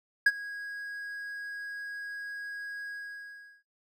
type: tone with ADSR envelope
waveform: triangle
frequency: 1649 Hz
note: G#6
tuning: 13 cents flat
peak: -14 dBFS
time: 0.26-3.63 s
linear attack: 6 ms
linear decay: 41 ms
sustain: -21 dB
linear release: 740 ms
effects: noise-tail reverb RT60 0.3 s tail -23 dB re dry